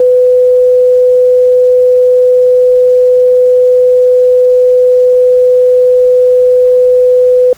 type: tone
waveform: sine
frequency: 501 Hz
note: B4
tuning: 25 cents sharp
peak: -3 dBFS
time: 0-7.53 s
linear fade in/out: 2 ms
effects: pink hiss -40 dBFS RMS until 7.57 s + Opus 24 kbps